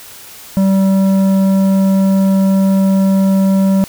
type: tone with tanh clipping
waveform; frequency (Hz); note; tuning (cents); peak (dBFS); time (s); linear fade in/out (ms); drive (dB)
sine; 193; G3; -27; -10; 0.57-3.84; 0; 10
effects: white hiss -35 dBFS RMS until 3.88 s